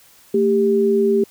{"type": "tone pair together", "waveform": "sine", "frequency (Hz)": [225.1, 396.2], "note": ["A3", "G4"], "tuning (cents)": [40, 18], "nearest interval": "minor seventh", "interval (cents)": 978, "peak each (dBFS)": [-19, -14], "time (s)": [0.34, 1.24], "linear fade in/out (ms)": 5, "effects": ["white hiss -50 dBFS RMS until 1.3 s"]}